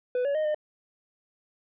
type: tone with pitch steps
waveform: triangle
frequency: 497.7 / 565 / 619 / 607 Hz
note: B4 / C#5 / D#5 / D#5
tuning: +13 / +33 / -9 / -43 cents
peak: -22 dBFS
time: 0.15-0.546 s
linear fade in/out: 2 ms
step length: 99 ms
effects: resampled to 8000 Hz